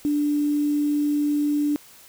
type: tone with quantisation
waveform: sine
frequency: 293.7 Hz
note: D4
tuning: in tune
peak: -19 dBFS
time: 0.05-1.76 s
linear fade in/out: 0 ms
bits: 7
effects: white hiss -49 dBFS RMS until 2.08 s